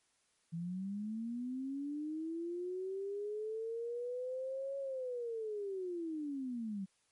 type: linear two-way sweep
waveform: sine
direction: up then down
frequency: 163.2 to 554.4 to 186.5 Hz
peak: -37 dBFS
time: 0.52-6.86 s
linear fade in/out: 20 ms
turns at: 4.78 s
effects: white hiss -75 dBFS RMS until 7.11 s + MP3 48 kbps